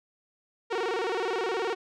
sawtooth tone with vibrato, 415.3 Hz, G#4, in tune, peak -23 dBFS, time 0.7-1.75 s, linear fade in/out 20 ms, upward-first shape square, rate 19 Hz, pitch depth 190 cents each way, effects low-pass 4000 Hz 12 dB/octave

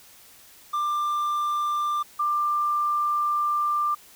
triangle / sine tone pair in turn, 1188 / 1188 Hz, D6 / D6, +20 / +20 cents, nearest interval unison, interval 0 cents, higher neither, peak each -21 dBFS, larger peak neither, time 0.73-2.03 / 2.19-3.95 s, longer second, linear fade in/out 10 ms, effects white hiss -51 dBFS RMS until 4.15 s

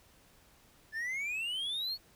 triangle exponential sweep, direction up, 1728 to 4448 Hz, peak -32 dBFS, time 0.92-1.98 s, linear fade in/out 50 ms, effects pink hiss -63 dBFS RMS until 2.15 s

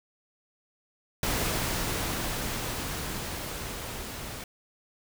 pink noise with level ramp, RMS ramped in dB -28 to -39 dBFS, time 1.23-4.44 s, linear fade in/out 2 ms, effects none

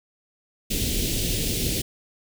pink band-stop noise, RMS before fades -25 dBFS, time 0.7-1.82 s, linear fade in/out 10 ms, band 450 to 2700 Hz, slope 24 dB/octave, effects none

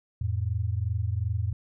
sine tone pair together, 87.31 / 110 Hz, F2 / A2, 0 / 0 cents, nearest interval major third, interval 400 cents, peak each -28 dBFS, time 0.21-1.53 s, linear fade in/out 5 ms, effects none

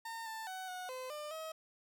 30% pulse tone with pitch steps, 911 / 888 / 750 / 733 / 513 / 599 / 637 Hz, A#5 / A5 / F#5 / F#5 / C5 / D5 / D#5, -40 / +16 / +23 / -16 / -34 / +34 / +41 cents, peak -39 dBFS, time 0.05-1.52 s, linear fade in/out 5 ms, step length 210 ms, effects none

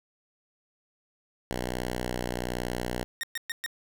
5% pulse tone with pitch glide, 61.74 to 60.93 Hz, B1 to B1, 0 to -23 cents, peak -19 dBFS, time 1.51-3.04 s, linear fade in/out 0 ms, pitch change -23 cents, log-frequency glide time 1.74-2.5 s
sawtooth tone bursts, 1850 Hz, A#6, 14 cents flat, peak -26 dBFS, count 4, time 3.21-3.662 s, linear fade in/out 0 ms, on 23 ms, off 120 ms
effects none

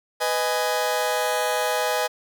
sawtooth chord, G# minor, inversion first, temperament just, 498.4 / 623 / 830.6 Hz, B4 / D#5 / G#5, +16 / +2 / 0 cents, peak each -22 dBFS, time 0.2-2.08 s, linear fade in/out 20 ms, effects none

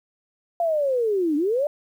sine linear two-way sweep, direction down then up, 696 to 283.2 to 607 Hz, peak -19 dBFS, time 0.6-1.67 s, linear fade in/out 2 ms, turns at 1.36 s, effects 9-bit

